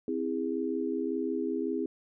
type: chord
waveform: sine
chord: C augmented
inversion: none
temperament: just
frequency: 261.6 / 327 / 408.8 Hz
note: C4 / E4 / G#4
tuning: 0 / -14 / -27 cents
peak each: -33 dBFS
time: 0.08-1.86 s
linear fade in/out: 2 ms
effects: none